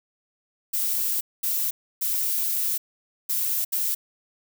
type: noise bursts at uneven times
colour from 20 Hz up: violet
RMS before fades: -25 dBFS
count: 5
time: 0.73-1.21 / 1.43-1.71 / 2.01-2.78 / 3.29-3.65 / 3.72-3.95 s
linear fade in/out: 10 ms
effects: none